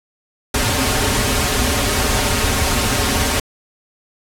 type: noise with comb filter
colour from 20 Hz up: pink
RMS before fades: -17 dBFS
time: 0.54-3.4 s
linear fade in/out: 5 ms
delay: 6 ms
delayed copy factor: -0.9
effects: low-pass 12000 Hz 12 dB/octave